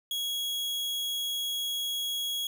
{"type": "tone", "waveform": "40% pulse", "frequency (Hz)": 3322, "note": "G#7", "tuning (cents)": 0, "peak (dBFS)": -29, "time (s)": [0.11, 2.47], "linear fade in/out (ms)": 2, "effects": []}